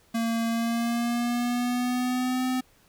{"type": "tone with pitch glide", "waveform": "square", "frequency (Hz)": [229, 255.6], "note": ["A#3", "C4"], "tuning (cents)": [-31, -40], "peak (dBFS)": -25, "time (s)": [0.14, 2.61], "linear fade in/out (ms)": 10, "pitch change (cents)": 191, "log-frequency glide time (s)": [0.48, 2.44], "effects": ["pink hiss -61 dBFS RMS until 2.88 s"]}